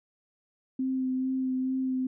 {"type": "tone with vibrato", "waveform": "sine", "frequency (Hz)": 260, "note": "C4", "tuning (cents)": -11, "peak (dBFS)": -26, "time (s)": [0.79, 2.07], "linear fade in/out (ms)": 5, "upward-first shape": "sine", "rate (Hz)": 2.3, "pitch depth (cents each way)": 15, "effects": []}